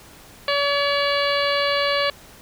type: harmonic tone with a mistuned harmonic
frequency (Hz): 569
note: C#5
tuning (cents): +45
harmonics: 1 / 2 / 3 / 4 / 5 / 6 / 7 / 8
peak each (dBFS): -22 / -25 / -27 / -28 / -29 / -30 / -30 / -31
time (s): 0.48-2.1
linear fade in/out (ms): 2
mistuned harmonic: 7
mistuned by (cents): +31
effects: pink hiss -46 dBFS RMS until 2.41 s